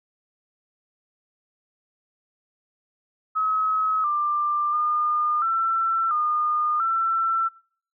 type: tone with pitch steps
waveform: sine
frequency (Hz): 1280 / 1188 / 1214 / 1341 / 1219 / 1341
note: D#6 / D6 / D#6 / E6 / D#6 / E6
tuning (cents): +49 / +20 / -43 / +29 / -36 / +29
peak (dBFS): -20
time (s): 3.35-7.49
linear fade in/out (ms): 20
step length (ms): 690
effects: noise-tail reverb RT60 0.6 s tail -25 dB re dry